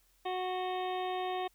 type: harmonic tone with a mistuned harmonic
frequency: 368.1 Hz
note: F#4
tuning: 9 cents flat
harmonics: 1 / 2 / 3 / 5 / 6 / 7 / 8 / 9 / 10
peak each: -37 / -35 / -43 / -48 / -51 / -51 / -55 / -51 / -49 dBFS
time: 0.25-1.48 s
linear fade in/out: 10 ms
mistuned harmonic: 9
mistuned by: -71 cents
effects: added 43 Hz sine -70 dBFS peak until 1.54 s + white hiss -70 dBFS RMS until 1.54 s